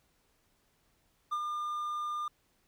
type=tone with ADSR envelope; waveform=triangle; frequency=1204 Hz; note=D6; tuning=43 cents sharp; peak=-27 dBFS; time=1.31-2.28 s; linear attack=18 ms; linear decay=57 ms; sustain=-4 dB; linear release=3 ms; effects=pink hiss -72 dBFS RMS until 2.67 s